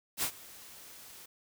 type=noise with ADSR envelope; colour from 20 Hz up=white; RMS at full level=-30 dBFS; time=0.17-1.26 s; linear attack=59 ms; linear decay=80 ms; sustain=-21 dB; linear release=6 ms; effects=none